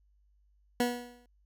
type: tone with exponential decay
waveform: 20% pulse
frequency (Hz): 243.1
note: B3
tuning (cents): -27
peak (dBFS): -19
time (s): 0.8-1.26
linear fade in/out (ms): 2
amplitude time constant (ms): 100
effects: added 50 Hz sine -64 dBFS peak until 1.45 s